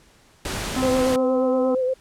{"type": "noise", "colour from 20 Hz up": "pink", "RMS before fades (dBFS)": -28, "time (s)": [0.45, 1.16], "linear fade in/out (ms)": 2}
{"type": "harmonic tone", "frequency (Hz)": 258.4, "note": "C4", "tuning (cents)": -21, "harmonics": [1, 3, 4, 5], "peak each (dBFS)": [-22, -32, -34, -36], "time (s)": [0.76, 1.75], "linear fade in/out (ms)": 5}
{"type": "tone with vibrato", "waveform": "sine", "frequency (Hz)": 513, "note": "C5", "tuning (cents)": -34, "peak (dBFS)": -19, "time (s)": [0.82, 1.94], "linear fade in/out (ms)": 10, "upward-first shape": "sine", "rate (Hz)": 8.5, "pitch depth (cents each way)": 38}
{"effects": ["pink hiss -55 dBFS RMS until 2 s", "low-pass 10000 Hz 12 dB/octave"]}